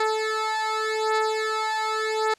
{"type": "beating tone pair", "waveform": "15% pulse", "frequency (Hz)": [435.7, 436.56], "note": ["A4", "A4"], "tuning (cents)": [-17, -14], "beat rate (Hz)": 0.86, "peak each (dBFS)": [-20, -19], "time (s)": [0, 2.34], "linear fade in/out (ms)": 5, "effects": ["white hiss -59 dBFS RMS until 2.38 s", "low-pass 6000 Hz 12 dB/octave"]}